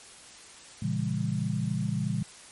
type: chord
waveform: sine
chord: A# diminished seventh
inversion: none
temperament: just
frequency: 116.54 / 139.85 / 167.82 / 201.4 Hz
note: A#2 / C#3 / E3 / G3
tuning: 0 / +16 / +31 / +47 cents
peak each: -32 dBFS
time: 0.82-2.23 s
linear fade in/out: 5 ms
effects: white hiss -49 dBFS RMS until 2.51 s + MP3 48 kbps